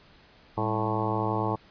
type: harmonic tone with a mistuned harmonic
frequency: 109.4 Hz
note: A2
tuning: 9 cents flat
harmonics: 1 / 2 / 3 / 4 / 5 / 6 / 7 / 8 / 9 / 10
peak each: -31 / -35 / -33 / -34 / -37 / -37 / -36 / -32 / -37 / -35 dBFS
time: 0.57-1.56 s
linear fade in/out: 10 ms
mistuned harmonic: 2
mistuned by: -130 cents
effects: pink hiss -56 dBFS RMS until 1.7 s + resampled to 11025 Hz